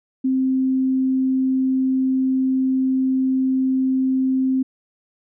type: tone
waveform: sine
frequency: 261.9 Hz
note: C4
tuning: 2 cents sharp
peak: -16 dBFS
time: 0.24-4.63 s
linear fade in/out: 10 ms
effects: none